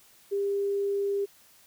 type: tone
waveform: sine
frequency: 400 Hz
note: G4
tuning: 35 cents sharp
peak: -25 dBFS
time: 0.31-1.26 s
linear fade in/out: 20 ms
effects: white hiss -58 dBFS RMS until 1.66 s

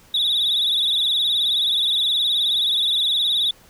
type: tone with vibrato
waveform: sine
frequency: 3633 Hz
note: A#7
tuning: 45 cents flat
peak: -15 dBFS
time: 0.14-3.51 s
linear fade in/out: 5 ms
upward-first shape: sine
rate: 19 Hz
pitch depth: 110 cents each way
effects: tanh soft clip ceiling -15 dBFS + pink hiss -51 dBFS RMS until 3.69 s

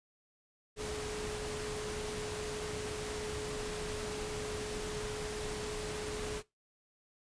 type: tone in noise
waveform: sine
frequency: 423.9 Hz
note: G#4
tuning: 35 cents sharp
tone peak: -39 dBFS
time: 0.76-6.43 s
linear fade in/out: 50 ms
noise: pink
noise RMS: -41 dBFS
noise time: 0.76-6.43 s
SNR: -1 dB
effects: noise-tail reverb RT60 0.2 s tail -20 dB re dry + resampled to 22050 Hz

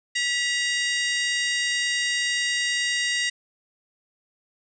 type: harmonic tone with a mistuned harmonic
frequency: 942 Hz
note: A#5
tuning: 18 cents sharp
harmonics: 2 / 3 / 4 / 5 / 6 / 7 / 8 / 9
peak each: -25 / -29 / -31 / -33 / -35 / -36 / -37 / -38 dBFS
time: 0.15-3.3 s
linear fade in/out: 10 ms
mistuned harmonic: 2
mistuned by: +61 cents
effects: none

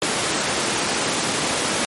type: high-pass noise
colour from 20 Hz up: pink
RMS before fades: -22 dBFS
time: 0.02-1.85 s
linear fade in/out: 0 ms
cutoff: 220 Hz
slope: 12 dB/octave
effects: MP3 48 kbps

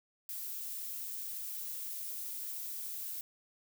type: noise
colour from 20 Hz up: violet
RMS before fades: -41 dBFS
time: 0.29-3.21 s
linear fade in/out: 2 ms
effects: none

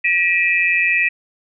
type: tone cluster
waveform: sine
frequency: 1925 / 2390 / 2568 Hz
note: B6 / D7 / E7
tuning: -45 / +30 / -46 cents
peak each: -18 dBFS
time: 0.04-1.09 s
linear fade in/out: 10 ms
effects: none

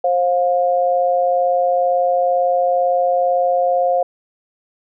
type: tone pair together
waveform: sine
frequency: 531.1 / 709 Hz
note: C5 / F5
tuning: +26 / +26 cents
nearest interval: perfect fourth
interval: 500 cents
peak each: -16 dBFS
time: 0.04-4.03 s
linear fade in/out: 5 ms
effects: none

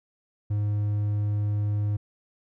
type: tone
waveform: triangle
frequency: 103.83 Hz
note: G#2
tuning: in tune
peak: -21 dBFS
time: 0.5-1.97 s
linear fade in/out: 10 ms
effects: none

